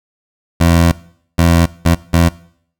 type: tone bursts at uneven times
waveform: 20% pulse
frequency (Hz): 84.4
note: E2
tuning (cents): +41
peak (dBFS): -3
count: 4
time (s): 0.6-0.92 / 1.38-1.66 / 1.85-1.95 / 2.13-2.29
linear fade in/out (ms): 10
effects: noise-tail reverb RT60 0.6 s tail -20 dB re dry